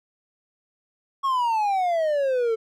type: exponential sweep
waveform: triangle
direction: down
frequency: 1108.7 to 440 Hz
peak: -18 dBFS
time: 1.23-2.56 s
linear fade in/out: 20 ms
effects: none